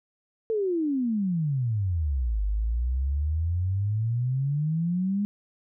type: exponential two-way sweep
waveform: sine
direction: down then up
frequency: 456 to 49.33 to 207.5 Hz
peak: -23 dBFS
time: 0.5-5.25 s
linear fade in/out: 0 ms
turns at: 2.43 s
effects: none